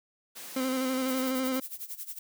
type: high-pass noise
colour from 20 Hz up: white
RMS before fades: -43 dBFS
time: 0.35-1.3 s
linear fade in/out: 20 ms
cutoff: 160 Hz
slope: 48 dB/octave
type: tone with vibrato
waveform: 30% pulse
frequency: 260 Hz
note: C4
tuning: 11 cents flat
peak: -25 dBFS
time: 0.56-1.6 s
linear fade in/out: 5 ms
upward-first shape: square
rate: 12 Hz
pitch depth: 25 cents each way
type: noise with tremolo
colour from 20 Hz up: violet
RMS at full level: -37 dBFS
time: 1.08-2.19 s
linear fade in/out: 5 ms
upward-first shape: sine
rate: 11 Hz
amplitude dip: 85%
effects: none